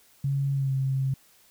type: tone with pitch glide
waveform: sine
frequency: 138.59 to 133.95 Hz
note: C#3 to C3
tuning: 0 to +41 cents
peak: -23 dBFS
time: 0.24-1.14 s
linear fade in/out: 5 ms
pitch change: -59 cents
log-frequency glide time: 0.53-0.72 s
effects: white hiss -59 dBFS RMS until 1.5 s